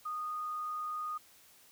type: tone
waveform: sine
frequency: 1234 Hz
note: D#6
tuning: 15 cents flat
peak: -35 dBFS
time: 0.05-1.18 s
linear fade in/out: 10 ms
effects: white hiss -61 dBFS RMS until 1.71 s